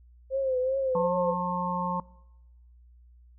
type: tone with vibrato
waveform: sine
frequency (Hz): 523.3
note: C5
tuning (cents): 0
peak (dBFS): -24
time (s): 0.3-1.35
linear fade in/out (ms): 50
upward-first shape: triangle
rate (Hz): 2.6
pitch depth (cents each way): 77
type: harmonic tone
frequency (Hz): 178.8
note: F3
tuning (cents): +41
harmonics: 1 / 3 / 5 / 6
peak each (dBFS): -31 / -37 / -31 / -32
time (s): 0.95-2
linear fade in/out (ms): 2
effects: noise-tail reverb RT60 0.9 s tail -22 dB re dry + added 60 Hz sine -52 dBFS peak until 3.38 s